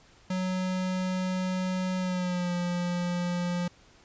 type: tone with pitch glide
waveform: square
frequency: 185 to 176.14 Hz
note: F#3 to F3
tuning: 0 to +15 cents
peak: -28 dBFS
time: 0.3-3.68 s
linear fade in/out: 5 ms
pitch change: -85 cents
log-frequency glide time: 1.98-2.53 s
effects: pink hiss -58 dBFS RMS until 4.04 s + resampled to 16000 Hz